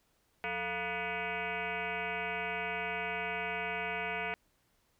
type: tone with frequency modulation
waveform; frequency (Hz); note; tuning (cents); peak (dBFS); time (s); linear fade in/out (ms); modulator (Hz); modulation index
sine; 1480; F#6; 0; -33; 0.44-4.34; 0; 260; 4.3
effects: pink hiss -73 dBFS RMS until 4.99 s